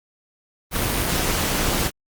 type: noise with amplitude modulation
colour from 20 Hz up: pink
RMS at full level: -19 dBFS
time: 0.71-1.91 s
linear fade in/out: 50 ms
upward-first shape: sine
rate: 211 Hz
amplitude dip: 65%
effects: Opus 32 kbps